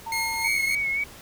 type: tone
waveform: sine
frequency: 907 Hz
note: A#5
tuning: 48 cents flat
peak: -30 dBFS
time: 0.06-0.48 s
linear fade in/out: 10 ms
type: tone with tremolo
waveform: sawtooth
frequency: 2149 Hz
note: C7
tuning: 46 cents sharp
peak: -21 dBFS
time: 0.12-0.75 s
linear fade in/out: 2 ms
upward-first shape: sine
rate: 3.4 Hz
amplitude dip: 35%
type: tone with vibrato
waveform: sine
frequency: 2217 Hz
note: C#7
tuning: in tune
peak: -23 dBFS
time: 0.44-1.04 s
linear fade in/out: 5 ms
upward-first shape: sine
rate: 3.8 Hz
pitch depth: 39 cents each way
effects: pink hiss -45 dBFS RMS until 1.21 s